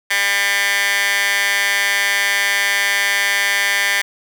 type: tone with high-pass filter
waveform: 15% pulse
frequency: 200 Hz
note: G3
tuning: 35 cents sharp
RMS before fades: -17 dBFS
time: 0.1-4.02 s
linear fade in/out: 10 ms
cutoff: 1800 Hz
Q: 2.3
effects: none